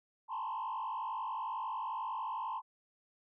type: tone with frequency modulation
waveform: sine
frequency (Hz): 963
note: B5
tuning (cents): -44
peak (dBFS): -34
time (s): 0.28-2.62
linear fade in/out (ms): 50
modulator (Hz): 51.1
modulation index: 2
effects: tanh soft clip ceiling -33 dBFS

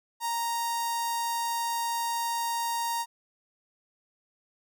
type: tone with notch filter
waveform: sawtooth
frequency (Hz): 932.3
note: A#5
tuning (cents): 0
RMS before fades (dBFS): -30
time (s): 0.2-3.06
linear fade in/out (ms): 50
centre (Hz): 2300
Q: 0.86
effects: none

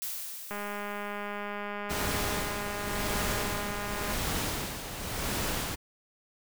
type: noise with exponential decay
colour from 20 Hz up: blue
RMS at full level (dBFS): -34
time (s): 0.02-1.96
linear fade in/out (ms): 0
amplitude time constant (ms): 420
type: click train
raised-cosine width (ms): 0.5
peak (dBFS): -22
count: 745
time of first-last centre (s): 0.51-4.139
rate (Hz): 205
type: noise with tremolo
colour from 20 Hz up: pink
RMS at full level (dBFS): -31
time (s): 1.89-5.76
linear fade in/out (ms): 20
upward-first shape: sine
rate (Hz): 0.92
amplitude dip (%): 60
effects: none

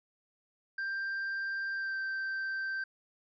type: tone with pitch glide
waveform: triangle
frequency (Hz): 1580 to 1561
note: G6 to G6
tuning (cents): +13 to -8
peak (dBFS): -31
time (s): 0.78-2.84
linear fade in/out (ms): 5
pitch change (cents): -21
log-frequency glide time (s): 1.72-1.98
effects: resampled to 16000 Hz

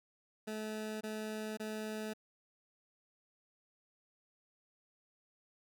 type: tone bursts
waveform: 20% pulse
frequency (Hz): 216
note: A3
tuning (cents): -32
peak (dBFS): -34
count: 3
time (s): 0.47-2.136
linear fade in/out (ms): 10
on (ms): 540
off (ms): 23
effects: none

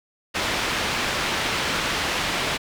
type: low-pass noise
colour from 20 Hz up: white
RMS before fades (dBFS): -25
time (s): 0.34-2.58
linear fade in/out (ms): 20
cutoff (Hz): 3200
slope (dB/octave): 12
effects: none

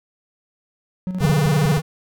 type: tone with tremolo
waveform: triangle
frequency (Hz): 184.4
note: F#3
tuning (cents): -6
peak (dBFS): -19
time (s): 1.07-1.72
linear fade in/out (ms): 0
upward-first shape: square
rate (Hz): 13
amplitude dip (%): 50
type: tone with vibrato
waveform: square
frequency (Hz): 149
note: D3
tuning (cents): +25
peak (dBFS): -16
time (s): 1.19-1.82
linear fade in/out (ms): 50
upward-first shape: square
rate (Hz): 20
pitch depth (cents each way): 130
type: clicks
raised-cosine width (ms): 5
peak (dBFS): -15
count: 6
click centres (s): 1.208 / 1.251 / 1.297 / 1.459 / 1.656 / 1.776
effects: none

